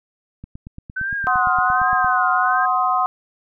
click train, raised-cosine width 5 ms, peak -22 dBFS, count 15, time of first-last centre 0.44-2.046 s, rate 8.72 Hz
sine tone with vibrato, 1512 Hz, F#6, 37 cents sharp, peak -21 dBFS, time 0.96-2.66 s, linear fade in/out 10 ms, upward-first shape triangle, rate 1.3 Hz, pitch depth 140 cents each way
sine chord, C diminished, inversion second, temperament equal with one note detuned, 740 / 1046.5 / 1256.8 Hz, Gb5 / C6 / Eb6, 0 / 0 / +17 cents, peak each -20 dBFS, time 1.27-3.06 s, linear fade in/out 0 ms
effects none

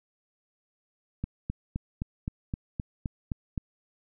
click train, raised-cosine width 5 ms, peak -18 dBFS, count 10, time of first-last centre 1.24-3.578 s, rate 3.85 Hz, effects none

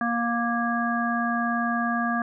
harmonic tone, 235.3 Hz, A#3, 16 cents sharp, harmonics 1 / 3 / 5 / 7, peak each -26 / -29 / -29 / -29 dBFS, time 0.01-2.22 s, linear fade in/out 2 ms, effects none

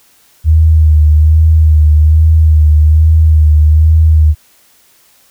sine tone with vibrato, 77.78 Hz, D#2, in tune, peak -3 dBFS, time 0.44-4.35 s, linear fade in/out 50 ms, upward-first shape sine, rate 1.2 Hz, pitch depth 40 cents each way, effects white hiss -48 dBFS RMS until 5.3 s

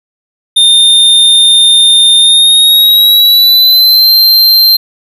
square tone with pitch glide, 3631 to 4147 Hz, A#7 to C8, -46 to -16 cents, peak -3 dBFS, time 0.56-4.77 s, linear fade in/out 10 ms, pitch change +230 cents, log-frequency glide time 2.19-4.12 s, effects none

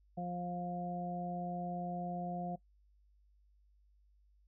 harmonic tone, 176.5 Hz, F3, 19 cents sharp, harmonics 1 / 2 / 3 / 4, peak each -39 / -50 / -48 / -41 dBFS, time 0.17-2.56 s, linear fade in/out 10 ms, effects noise-tail reverb RT60 0.1 s tail -20 dB re dry + added 50 Hz sine -65 dBFS peak until 4.47 s

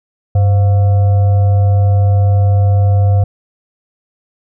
sine tone with frequency modulation, 98 Hz, G2, in tune, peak -7 dBFS, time 0.35-3.24 s, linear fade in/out 5 ms, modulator 614 Hz, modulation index 0.27, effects none

